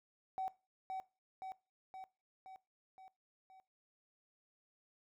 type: tone with echo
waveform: triangle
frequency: 759 Hz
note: F#5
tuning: 44 cents sharp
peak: -33 dBFS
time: 0.38-0.48 s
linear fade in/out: 0 ms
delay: 520 ms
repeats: 6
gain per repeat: -4 dB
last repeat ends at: 3.6 s
effects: noise-tail reverb RT60 0.3 s tail -21 dB re dry + tanh soft clip ceiling -34 dBFS